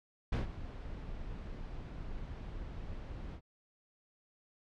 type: noise with ADSR envelope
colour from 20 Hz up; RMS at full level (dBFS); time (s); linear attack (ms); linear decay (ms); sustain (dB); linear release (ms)
brown; -28; 0.32-3.41; 9; 140; -15; 65
effects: low-pass 4000 Hz 12 dB/octave